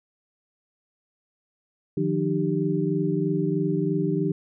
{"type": "tone cluster", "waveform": "sine", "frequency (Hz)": [154.6, 177.7, 303.4, 391.1], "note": ["D#3", "F3", "D#4", "G4"], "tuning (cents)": [-11, 30, -44, -4], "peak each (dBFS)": -27, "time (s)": [1.97, 4.32], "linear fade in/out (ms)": 5, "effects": []}